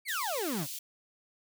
35% pulse exponential sweep, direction down, 2349 to 127.3 Hz, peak -30 dBFS, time 0.05-0.67 s, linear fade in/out 50 ms
white high-pass noise, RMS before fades -40 dBFS, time 0.08-0.79 s, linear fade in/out 5 ms, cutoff 2900 Hz, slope 24 dB/octave
effects none

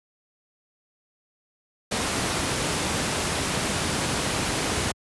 pink noise, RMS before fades -25 dBFS, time 1.91-4.92 s, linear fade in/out 10 ms, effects high-pass 80 Hz 12 dB/octave + resampled to 24000 Hz

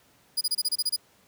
sawtooth tone bursts, 4913 Hz, D#8, 23 cents flat, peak -20 dBFS, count 9, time 0.37-0.964 s, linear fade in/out 10 ms, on 42 ms, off 27 ms, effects pink hiss -61 dBFS RMS until 1.27 s + high-pass 100 Hz 12 dB/octave

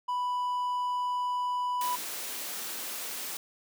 triangle tone, 989 Hz, B5, 2 cents sharp, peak -26 dBFS, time 0.08-1.96 s, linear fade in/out 10 ms
white high-pass noise, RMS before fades -37 dBFS, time 1.81-3.37 s, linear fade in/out 2 ms, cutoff 200 Hz, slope 24 dB/octave
effects none

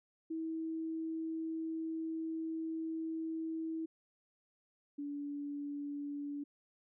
sine tone pair in turn, 322.9 / 287.7 Hz, E4 / D4, -36 / -36 cents, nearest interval major second, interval 200 cents, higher first, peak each -36 / -38 dBFS, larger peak first, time 0.3-3.86 / 4.98-6.44 s, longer first, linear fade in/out 10 ms, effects none

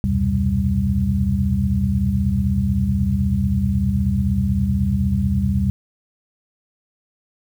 sine tone cluster, 71.7 / 87.8 / 122.8 / 132.2 / 196 Hz, D2 / F2 / B2 / C3 / G3, -41 / +10 / -9 / +18 / 0 cents, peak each -23 / -22 / -24 / -27 / -20 dBFS, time 0.04-5.7 s, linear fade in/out 0 ms, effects 8-bit

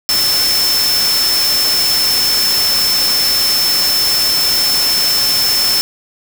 sine tone in noise, 5300 Hz, E8, 9 cents sharp, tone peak -12 dBFS, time 0.09-5.81 s, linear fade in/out 0 ms, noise white, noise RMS -18 dBFS, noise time 0.09-5.81 s, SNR +3 dB, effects none

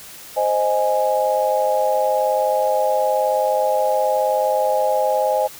sine chord, Ab major, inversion first, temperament equal, 523.3 / 622.3 / 830.6 Hz, C5 / Eb5 / Ab5, 0 / 0 / 0 cents, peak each -20 dBFS, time 0.36-5.48 s, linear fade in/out 20 ms, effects white hiss -39 dBFS RMS until 5.59 s

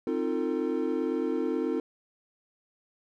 triangle chord, F dominant seventh, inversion second, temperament equal with one note detuned, 261.6 / 311.1 / 349.2 / 451.1 Hz, C4 / Eb4 / F4 / A4, 0 / 0 / 0 / +43 cents, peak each -30 dBFS, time 0.07-1.8 s, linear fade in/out 2 ms, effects none

